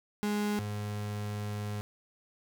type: tone pair in turn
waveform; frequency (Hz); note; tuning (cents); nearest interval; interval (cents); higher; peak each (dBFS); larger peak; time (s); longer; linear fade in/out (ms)
35% pulse; 207.7 / 104.13; G#3 / G#2; 0 / +5; octave; 1195; first; -27 / -32; first; 0.23-0.59 / 0.59-1.81; second; 0
effects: none